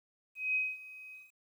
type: tone with ADSR envelope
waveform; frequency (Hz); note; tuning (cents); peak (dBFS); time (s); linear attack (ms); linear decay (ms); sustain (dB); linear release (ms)
sine; 2525; D#7; +25; -27; 0.35-1.32; 200; 220; -19; 180
effects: 11-bit